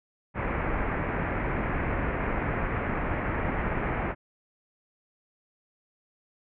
pink low-pass noise, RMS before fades -29 dBFS, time 0.34-4.15 s, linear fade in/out 50 ms, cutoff 2300 Hz, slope 48 dB/octave, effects none

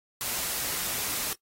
white noise, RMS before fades -31 dBFS, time 0.21-1.33 s, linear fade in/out 0 ms, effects noise-tail reverb RT60 0.1 s tail -19 dB re dry + AAC 48 kbps

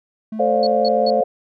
triangle tone, 218.7 Hz, A3, 10 cents flat, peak -23 dBFS, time 0.32-1.21 s, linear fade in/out 5 ms
sine chord, D minor seventh, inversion second, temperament just, 440.5 / 528.6 / 587.3 / 704.8 Hz, A4 / C5 / D5 / F5, +2 / +18 / 0 / +16 cents, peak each -23 / -18 / -21 / -19 dBFS, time 0.39-1.24 s, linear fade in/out 10 ms
sine tone bursts, 4380 Hz, C#8, 22 cents flat, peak -23 dBFS, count 3, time 0.63-1.101 s, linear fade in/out 2 ms, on 37 ms, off 180 ms
effects none

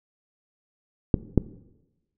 clicks, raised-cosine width 3 ms, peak -4 dBFS, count 2, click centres 1.142 / 1.377 s, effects noise-tail reverb RT60 1.0 s tail -17 dB re dry

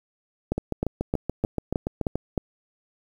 two click trains, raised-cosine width 2 ms, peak -10 / -12 dBFS, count 7 / 12, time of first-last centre 0.52-2.378 / 0.58-2.156 s, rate 3.23 / 6.98 Hz, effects 8-bit

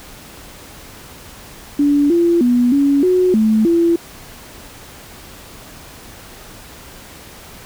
sine tone with pitch steps, 288 / 341.9 / 244 / 281.3 / 365.9 / 218.1 / 338 Hz, D4 / F4 / B3 / C#4 / F#4 / A3 / E4, -34 / -37 / -21 / +26 / -19 / -15 / +43 cents, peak -10 dBFS, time 1.79-3.96 s, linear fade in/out 5 ms, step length 310 ms, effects pink hiss -38 dBFS RMS until 7.65 s

